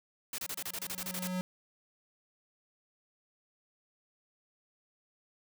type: noise bursts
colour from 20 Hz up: white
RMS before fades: -38 dBFS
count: 12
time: 0.33-1.274 s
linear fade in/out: 2 ms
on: 53 ms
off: 28 ms
type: tone with exponential growth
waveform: square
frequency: 183.2 Hz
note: F#3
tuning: 17 cents flat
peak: -31 dBFS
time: 0.44-1.41 s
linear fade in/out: 0 ms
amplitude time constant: 210 ms
effects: none